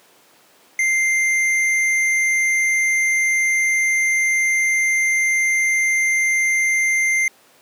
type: tone with hard clipping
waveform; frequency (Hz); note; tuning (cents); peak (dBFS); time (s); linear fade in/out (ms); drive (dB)
sine; 2093; C7; 0; -17; 0.79-7.28; 2; 9
effects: pink hiss -52 dBFS RMS until 7.61 s + high-pass 300 Hz 12 dB/octave